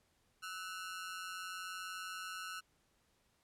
sawtooth ring-modulated tone, 1396.9 Hz, F6, in tune, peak -36 dBFS, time 0.42-2.61 s, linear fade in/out 20 ms, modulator 90.3 Hz, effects pink hiss -75 dBFS RMS until 3.43 s + low-pass 12000 Hz 12 dB/octave

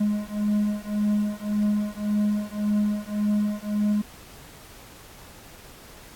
triangle beating tone pair, 207.7 / 209.5 Hz, G#3 / G#3, 0 / +15 cents, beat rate 1.8 Hz, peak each -23 dBFS, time 0-4.02 s, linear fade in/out 10 ms, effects pink hiss -47 dBFS RMS until 6.15 s + AAC 64 kbps

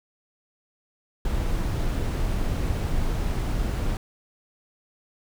brown noise, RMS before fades -25 dBFS, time 1.25-3.97 s, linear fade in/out 2 ms, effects none

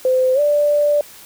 sine tone with pitch glide, 514 to 587 Hz, C5 to D5, -31 to -1 cents, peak -12 dBFS, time 0.05-1.01 s, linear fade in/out 2 ms, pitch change +230 cents, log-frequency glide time 0.34-0.4 s, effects white hiss -41 dBFS RMS until 1.25 s

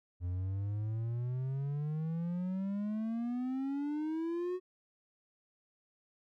triangle exponential sweep, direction up, 86.8 to 370.6 Hz, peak -31 dBFS, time 0.2-4.6 s, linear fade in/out 50 ms, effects none

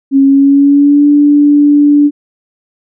sine tone with pitch glide, 273.2 to 291.1 Hz, C#4 to D4, -25 to -15 cents, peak -3 dBFS, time 0.11-2.11 s, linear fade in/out 50 ms, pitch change +110 cents, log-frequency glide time 0.24-1.07 s, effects none

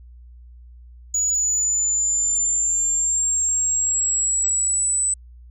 sine exponential sweep, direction up, 6850 to 8010 Hz, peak -17 dBFS, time 1.14-5.14 s, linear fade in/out 5 ms, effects tanh soft clip ceiling -13 dBFS + added 60 Hz sine -41 dBFS peak until 5.5 s

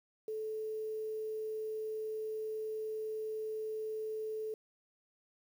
sine tone with quantisation, 435.1 Hz, A4, 19 cents flat, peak -36 dBFS, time 0.28-4.54 s, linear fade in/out 2 ms, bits 10, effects none

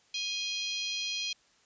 harmonic tone with a mistuned harmonic, 830 Hz, G#5, 1 cent flat, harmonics 3 / 4 / 5 / 6 / 7 / 8, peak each -38 / -36 / -37 / -43 / -42 / -50 dBFS, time 0.14-1.33 s, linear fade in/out 5 ms, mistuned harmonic 4, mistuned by -44 cents, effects white hiss -65 dBFS RMS until 1.65 s + resampled to 16000 Hz

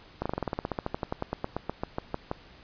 slowing click train, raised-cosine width 1 ms, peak -15 dBFS, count 25, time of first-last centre 0.22-2.314 s, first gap 36 ms, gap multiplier 1.07, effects pink hiss -53 dBFS RMS until 2.63 s + resampled to 11025 Hz

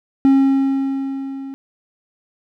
triangle tone with level ramp, 271.1 Hz, C#4, 38 cents flat, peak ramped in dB -6 to -26 dBFS, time 0.25-1.54 s, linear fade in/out 0 ms, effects none

